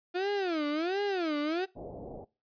35% pulse tone with vibrato, 345.8 Hz, F4, 17 cents flat, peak -27 dBFS, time 0.14-1.66 s, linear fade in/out 20 ms, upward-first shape sine, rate 1.4 Hz, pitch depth 290 cents each way
white low-pass noise, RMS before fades -43 dBFS, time 1.75-2.25 s, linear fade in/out 20 ms, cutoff 720 Hz, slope 48 dB/octave
effects noise-tail reverb RT60 0.3 s tail -23 dB re dry + resampled to 11025 Hz

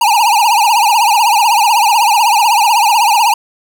square tone with vibrato, 880 Hz, A5, in tune, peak -8 dBFS, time 0.01-3.34 s, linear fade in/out 5 ms, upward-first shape triangle, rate 16 Hz, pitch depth 190 cents each way, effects none

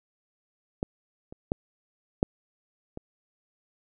clicks, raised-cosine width 2 ms, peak -14 / -28 / -12 / -7 / -23 dBFS, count 5, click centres 0.829 / 1.325 / 1.519 / 2.229 / 2.974 s, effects none

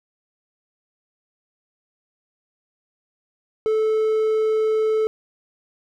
triangle tone, 436.5 Hz, A4, 14 cents flat, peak -15 dBFS, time 3.66-5.07 s, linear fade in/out 0 ms, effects none

